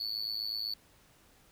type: tone with amplitude modulation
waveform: triangle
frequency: 4442 Hz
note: C#8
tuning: 3 cents sharp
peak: -28 dBFS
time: 0-0.74 s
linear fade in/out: 5 ms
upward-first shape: sine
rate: 108 Hz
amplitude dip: 100%
effects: pink hiss -63 dBFS RMS until 1.51 s